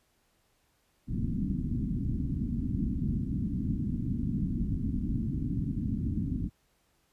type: low-pass noise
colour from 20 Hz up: white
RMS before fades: -31 dBFS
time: 1.07-6.5 s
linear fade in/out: 50 ms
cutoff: 270 Hz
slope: 48 dB/octave
effects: pink hiss -71 dBFS RMS until 7.12 s + resampled to 32000 Hz